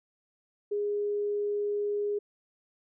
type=tone; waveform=sine; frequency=412 Hz; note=G#4; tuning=14 cents flat; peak=-27 dBFS; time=0.71-2.19 s; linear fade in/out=10 ms; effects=none